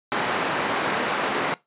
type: band-pass noise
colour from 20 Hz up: white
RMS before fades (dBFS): -25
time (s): 0.12-1.54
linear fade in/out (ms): 0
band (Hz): 190 to 1600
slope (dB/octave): 12
effects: noise-tail reverb RT60 0.2 s tail -21 dB re dry + resampled to 8000 Hz